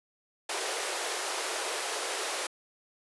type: high-pass noise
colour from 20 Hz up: pink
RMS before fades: -33 dBFS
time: 0.49-2.47 s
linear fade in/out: 5 ms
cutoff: 370 Hz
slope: 48 dB/octave
effects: resampled to 24000 Hz